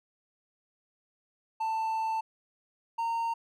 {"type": "tone pair in turn", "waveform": "triangle", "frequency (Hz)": [888, 919.9], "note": ["A5", "A#5"], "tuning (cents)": [16, -23], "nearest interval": "minor second", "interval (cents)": 61, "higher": "second", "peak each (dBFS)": -26, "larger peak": "neither", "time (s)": [[1.6, 2.21], [2.98, 3.34]], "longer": "first", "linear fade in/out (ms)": 10, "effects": []}